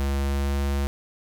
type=tone with pitch glide; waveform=square; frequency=69.3 to 69.9 Hz; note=C#2 to C#2; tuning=0 to +15 cents; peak=-23 dBFS; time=0-0.87 s; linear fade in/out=0 ms; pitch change=+15 cents; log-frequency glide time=0.27-0.6 s; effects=none